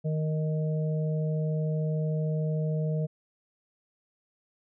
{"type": "harmonic tone", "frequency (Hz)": 155.56, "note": "D#3", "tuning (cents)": 0, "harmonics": [1, 3, 4], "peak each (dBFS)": [-26, -36, -38], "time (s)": [0.04, 3.07], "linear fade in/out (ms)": 20, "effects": []}